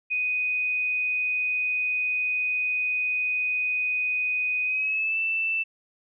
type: tone with pitch glide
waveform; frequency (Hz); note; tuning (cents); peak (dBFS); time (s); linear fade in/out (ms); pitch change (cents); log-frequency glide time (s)
sine; 2493 to 2657; D#7 to E7; +3 to +13; -23; 0.1-5.64; 20; +110; 4.65-5.19
effects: none